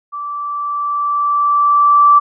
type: tone with level ramp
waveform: sine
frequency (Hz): 1164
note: D6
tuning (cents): -16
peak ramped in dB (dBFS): -22 to -4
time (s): 0.12-2.2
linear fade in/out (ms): 20
effects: none